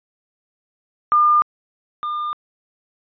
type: tone pair in turn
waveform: sine / triangle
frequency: 1205 / 1205 Hz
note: D6 / D6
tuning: +44 / +44 cents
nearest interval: unison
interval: 0 cents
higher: neither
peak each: -11 / -20 dBFS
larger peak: first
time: 1.12-1.42 / 2.03-2.33 s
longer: neither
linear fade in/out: 0 ms
effects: resampled to 11025 Hz